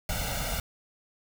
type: noise with comb filter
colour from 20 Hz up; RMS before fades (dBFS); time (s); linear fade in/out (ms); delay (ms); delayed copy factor
pink; -31; 0.09-0.6; 2; 1.4; +1
effects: none